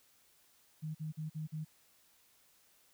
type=tone bursts; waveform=sine; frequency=155.56 Hz; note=D#3; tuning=in tune; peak=-37 dBFS; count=5; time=0.82-1.65 s; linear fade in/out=20 ms; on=130 ms; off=45 ms; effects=white hiss -68 dBFS RMS until 2.93 s